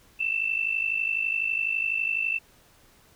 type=tone pair together; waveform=sine; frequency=2637 / 2689 Hz; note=E7 / E7; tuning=0 / +34 cents; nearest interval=unison; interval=34 cents; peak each=-27 dBFS; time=0.19-2.39 s; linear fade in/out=20 ms; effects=pink hiss -58 dBFS RMS until 3.15 s